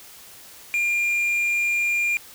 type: tone with quantisation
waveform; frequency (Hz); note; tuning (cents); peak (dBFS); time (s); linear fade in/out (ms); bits
triangle; 2400; D7; +37; -18; 0.74-2.17; 0; 8
effects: white hiss -45 dBFS RMS until 2.34 s